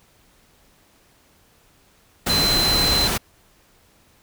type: tone in noise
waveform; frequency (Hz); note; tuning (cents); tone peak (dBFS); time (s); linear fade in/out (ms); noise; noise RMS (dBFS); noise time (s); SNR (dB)
sine; 4068; C8; -50; -18; 2.29-3.08; 10; pink; -22; 2.26-3.18; +1
effects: pink hiss -57 dBFS RMS until 4.22 s